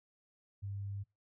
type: tone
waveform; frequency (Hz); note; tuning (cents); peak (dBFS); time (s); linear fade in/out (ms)
sine; 99.7; G2; +30; -38; 0.62-1.04; 20
effects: noise-tail reverb RT60 0.2 s tail -22 dB re dry